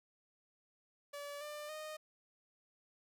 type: tone with pitch steps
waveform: sawtooth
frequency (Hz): 575 / 595.6 / 617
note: D5 / D5 / D#5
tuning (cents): -37 / +24 / -15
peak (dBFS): -40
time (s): 1.13-1.97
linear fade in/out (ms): 10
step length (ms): 280
effects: none